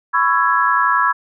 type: chord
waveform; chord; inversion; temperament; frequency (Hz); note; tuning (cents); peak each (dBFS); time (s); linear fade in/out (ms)
sine; C# minor seventh; third; just; 997.9 / 1108.7 / 1330.5 / 1663.1; B5 / C#6 / E6 / G#6; +18 / 0 / +16 / +2; -18; 0.13-1.13; 20
effects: none